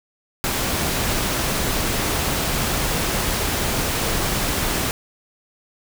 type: noise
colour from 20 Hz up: pink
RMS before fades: -22 dBFS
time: 0.44-4.91 s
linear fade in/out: 0 ms
effects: none